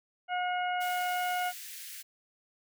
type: harmonic tone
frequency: 722 Hz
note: F#5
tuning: 43 cents flat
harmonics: 1 / 2 / 3 / 4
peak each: -30 / -36 / -40 / -42 dBFS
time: 0.28-1.53 s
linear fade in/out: 50 ms
type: high-pass noise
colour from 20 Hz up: white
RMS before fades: -44 dBFS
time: 0.8-2.03 s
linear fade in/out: 20 ms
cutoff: 1600 Hz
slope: 48 dB/octave
effects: none